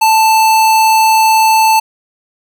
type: tone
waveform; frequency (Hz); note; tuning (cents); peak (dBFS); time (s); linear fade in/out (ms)
square; 882; A5; +4; -7; 0.01-1.8; 10
effects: none